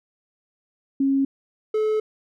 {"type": "tone pair in turn", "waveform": ["sine", "triangle"], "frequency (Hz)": [272.7, 431.5], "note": ["C#4", "A4"], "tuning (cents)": [-28, -34], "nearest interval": "minor sixth", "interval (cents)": 794, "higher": "second", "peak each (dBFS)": -17, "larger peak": "neither", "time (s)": [[1, 1.25], [1.74, 2]], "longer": "second", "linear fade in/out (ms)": 5, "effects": []}